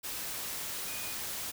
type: tone in noise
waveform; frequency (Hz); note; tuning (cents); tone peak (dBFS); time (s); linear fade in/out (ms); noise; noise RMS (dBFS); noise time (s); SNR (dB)
sine; 2468; D#7; -15; -45; 0.86-1.15; 20; white; -38; 0.03-1.52; -10
effects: none